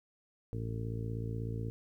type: harmonic tone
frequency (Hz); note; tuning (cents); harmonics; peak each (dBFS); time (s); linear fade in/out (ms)
56.3; A1; +40; 1 / 2 / 3 / 4 / 5 / 6 / 7 / 8; -44 / -36 / -46 / -47 / -47 / -53 / -51 / -46; 0.53-1.7; 0
effects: 12-bit